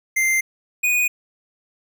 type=tone pair in turn; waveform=square; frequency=2089 / 2473 Hz; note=C7 / D#7; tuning=-3 / -11 cents; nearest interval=minor third; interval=292 cents; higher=second; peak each=-17 dBFS; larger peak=neither; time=0.16-0.41 / 0.83-1.08 s; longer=neither; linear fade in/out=10 ms; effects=none